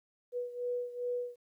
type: beating tone pair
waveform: sine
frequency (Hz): 488.8 / 491.3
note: B4 / B4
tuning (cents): -18 / -9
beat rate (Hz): 2.5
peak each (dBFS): -35 / -39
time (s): 0.32-1.36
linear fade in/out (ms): 50
effects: 12-bit